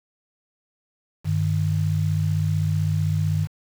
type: tone pair together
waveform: sine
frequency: 98 / 153.73 Hz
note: G2 / D#3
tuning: 0 / -21 cents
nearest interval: minor sixth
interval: 779 cents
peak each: -22 dBFS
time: 1.24-3.48 s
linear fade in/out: 50 ms
effects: 7-bit